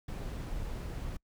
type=noise; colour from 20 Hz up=brown; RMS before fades=-38 dBFS; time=0.08-1.17 s; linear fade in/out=5 ms; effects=noise-tail reverb RT60 0.1 s tail -26 dB re dry